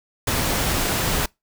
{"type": "noise", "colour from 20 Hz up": "pink", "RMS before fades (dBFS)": -22, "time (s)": [0.27, 1.26], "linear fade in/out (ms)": 5, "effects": ["noise-tail reverb RT60 0.2 s tail -25 dB re dry"]}